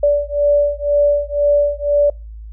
sine beating tone pair, 579 / 581 Hz, D5 / D5, -25 / -19 cents, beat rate 2 Hz, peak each -15 dBFS, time 0.03-2.1 s, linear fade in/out 5 ms, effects noise-tail reverb RT60 0.3 s tail -26 dB re dry + added 54 Hz sine -30 dBFS peak until 2.52 s

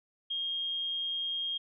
sine tone, 3235 Hz, G#7, 46 cents flat, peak -31 dBFS, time 0.3-1.58 s, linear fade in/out 10 ms, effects none

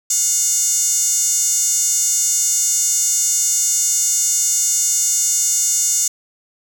sawtooth tone with high-pass filter, 718 Hz, F5, 48 cents sharp, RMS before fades -17 dBFS, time 0.1-6.08 s, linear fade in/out 5 ms, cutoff 6800 Hz, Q 8, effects none

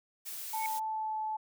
blue noise, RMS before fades -41 dBFS, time 0.25-0.8 s, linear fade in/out 20 ms
sine tone with exponential growth, 2217 Hz, C#7, in tune, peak -33 dBFS, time 0.48-0.66 s, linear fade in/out 1 ms, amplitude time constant 38 ms
sine tone with pitch glide, 880 to 867.4 Hz, A5 to A5, 0 to -25 cents, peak -32 dBFS, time 0.53-1.37 s, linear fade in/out 10 ms, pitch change -25 cents, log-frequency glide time 0.66-1.18 s
effects none

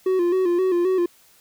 triangle tone with vibrato, 361.2 Hz, F#4, 42 cents flat, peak -15 dBFS, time 0.06-1.06 s, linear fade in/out 5 ms, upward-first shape square, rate 3.8 Hz, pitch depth 63 cents each way, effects white hiss -55 dBFS RMS until 1.4 s

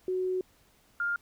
sine tone pair in turn, 370 / 1405.4 Hz, F#4 / F6, 0 / +10 cents, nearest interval octave + major seventh, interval 2310 cents, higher second, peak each -27 dBFS, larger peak neither, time 0.08-0.41 / 1-1.16 s, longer first, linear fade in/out 2 ms, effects pink hiss -64 dBFS RMS until 1.21 s

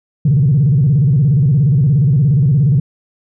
sine tone with vibrato, 138.59 Hz, C#3, in tune, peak -7 dBFS, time 0.25-2.8 s, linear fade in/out 5 ms, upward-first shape square, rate 17 Hz, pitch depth 190 cents each way, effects tanh soft clip ceiling -4 dBFS

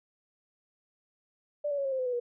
sine tone with pitch steps, 587.3 / 570.9 / 555 / 539.5 / 524.4 / 509.8 / 495.6 / 481.7 Hz, D5 / D5 / C#5 / C#5 / C5 / C5 / B4 / B4, 0 / -49 / +2 / -47 / +4 / -45 / +6 / -43 cents, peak -28 dBFS, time 1.64-2.2 s, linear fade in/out 10 ms, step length 70 ms, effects none

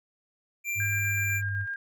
square tone, 2366 Hz, D7, 12 cents sharp, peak -29 dBFS, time 0.64-1.42 s, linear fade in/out 50 ms
sine tone with pitch glide, 103.83 to 99.95 Hz, G#2 to G2, 0 to +34 cents, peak -29 dBFS, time 0.75-1.67 s, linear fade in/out 50 ms, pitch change -66 cents, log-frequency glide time 0.87-1.53 s
sine tone with tremolo, 1611 Hz, G6, 47 cents sharp, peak -30 dBFS, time 0.8-1.76 s, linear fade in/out 2 ms, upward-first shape square, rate 8 Hz, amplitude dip 30%
effects none

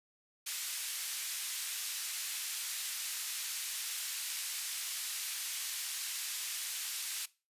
white band-pass noise, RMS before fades -39 dBFS, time 0.46-7.26 s, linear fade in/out 10 ms, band 2000 to 12000 Hz, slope 12 dB/octave, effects noise-tail reverb RT60 0.3 s tail -20 dB re dry + resampled to 32000 Hz

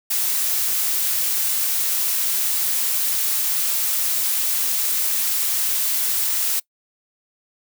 blue noise, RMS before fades -21 dBFS, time 0.1-6.6 s, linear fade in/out 10 ms, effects noise-tail reverb RT60 0.1 s tail -23 dB re dry

